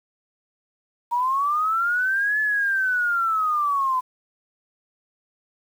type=linear two-way sweep; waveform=sine; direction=up then down; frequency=938 to 1730 to 1006 Hz; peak=-19 dBFS; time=1.11-4.01 s; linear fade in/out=20 ms; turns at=2.4 s; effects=8-bit